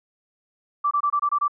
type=tone bursts; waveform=sine; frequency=1166 Hz; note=D6; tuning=13 cents flat; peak=-18 dBFS; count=7; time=0.84-1.481 s; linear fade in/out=10 ms; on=71 ms; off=24 ms; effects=none